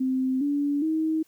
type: tone with pitch steps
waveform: sine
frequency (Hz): 260.2 / 287 / 316.7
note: C4 / D4 / D#4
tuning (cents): -9 / -40 / +31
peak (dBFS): -22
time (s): 0-1.23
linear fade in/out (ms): 10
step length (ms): 410
effects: white hiss -64 dBFS RMS until 1.27 s